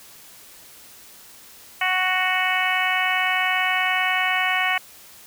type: harmonic tone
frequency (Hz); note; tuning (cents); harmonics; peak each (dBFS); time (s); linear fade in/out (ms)
370.2; F#4; +1; 2 / 3 / 4 / 5 / 6 / 7 / 8; -26 / -28 / -29 / -25 / -24 / -29 / -29; 1.81-4.78; 5
effects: white hiss -46 dBFS RMS until 5.26 s